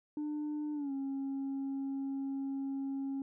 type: tone with pitch glide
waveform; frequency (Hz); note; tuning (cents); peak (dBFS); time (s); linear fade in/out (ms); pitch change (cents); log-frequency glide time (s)
sine; 299.1 to 272.7; D4 to C#4; +32 to -28; -32; 0.17-3.22; 2; -160; 0.74-0.92
effects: tanh soft clip ceiling -33 dBFS